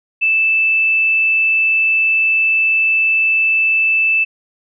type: tone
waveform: sine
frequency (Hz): 2637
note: E7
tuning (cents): 0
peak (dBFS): -11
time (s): 0.21-4.25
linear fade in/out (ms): 20
effects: none